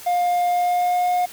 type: tone with pitch glide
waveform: triangle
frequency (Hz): 708 to 717.9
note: F5 to F5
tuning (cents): +23 to +48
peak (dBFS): -15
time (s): 0.06-1.26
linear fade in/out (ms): 10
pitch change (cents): +25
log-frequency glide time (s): 0.48-1.07
effects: white hiss -40 dBFS RMS until 1.32 s